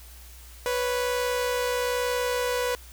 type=tone pair together; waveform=sawtooth; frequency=493.3 / 554.4 Hz; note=B4 / C#5; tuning=-2 / 0 cents; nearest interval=major second; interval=202 cents; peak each=-21 / -30 dBFS; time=0.66-2.75 s; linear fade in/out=0 ms; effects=added 60 Hz sine -45 dBFS peak until 2.92 s + white hiss -50 dBFS RMS until 2.92 s